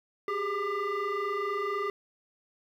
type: tone with frequency modulation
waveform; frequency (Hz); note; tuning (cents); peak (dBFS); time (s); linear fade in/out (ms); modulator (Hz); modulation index
sine; 389.9; G4; -9; -26; 0.28-1.9; 2; 804; 1.6
effects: tanh soft clip ceiling -27 dBFS + 10-bit